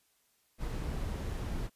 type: noise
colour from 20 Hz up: brown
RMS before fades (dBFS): -36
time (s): 0.58-1.7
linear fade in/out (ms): 50
effects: white hiss -72 dBFS RMS until 1.75 s + resampled to 32000 Hz